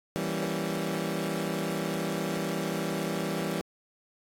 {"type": "chord", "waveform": "20% pulse", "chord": "E diminished seventh", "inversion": "none", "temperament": "equal", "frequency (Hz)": [164.81, 196, 233.1, 277.2], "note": ["E3", "G3", "Bb3", "Db4"], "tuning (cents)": [0, 0, 0, 0], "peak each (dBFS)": [-28, -28, -34, -33], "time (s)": [0.16, 3.61], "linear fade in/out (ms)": 0, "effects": ["AAC 64 kbps"]}